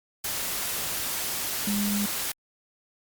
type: tone in noise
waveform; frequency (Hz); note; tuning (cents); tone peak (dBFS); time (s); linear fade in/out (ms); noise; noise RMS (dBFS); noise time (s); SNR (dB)
sine; 204.4; G#3; -27; -25; 1.67-2.06; 5; white; -30; 0.24-2.32; +2
effects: Opus 48 kbps